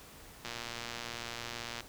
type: click train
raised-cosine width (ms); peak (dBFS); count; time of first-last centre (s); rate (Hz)
0.2; -22; 161; 0.45-1.806; 118
effects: pink hiss -53 dBFS RMS until 1.88 s